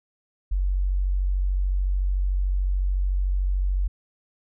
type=tone; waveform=sine; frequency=46.83 Hz; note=F#1; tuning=22 cents sharp; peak=-20 dBFS; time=0.51-3.88 s; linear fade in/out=10 ms; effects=none